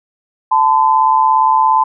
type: tone pair together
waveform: sine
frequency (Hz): 880 / 1017.3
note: A5 / C6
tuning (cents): 0 / -49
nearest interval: minor third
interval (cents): 251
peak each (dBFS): -11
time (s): 0.51-1.84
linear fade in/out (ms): 10
effects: none